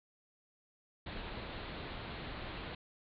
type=low-pass noise; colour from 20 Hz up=pink; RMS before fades=-44 dBFS; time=1.06-2.75 s; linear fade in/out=5 ms; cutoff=4300 Hz; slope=96 dB/octave; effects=none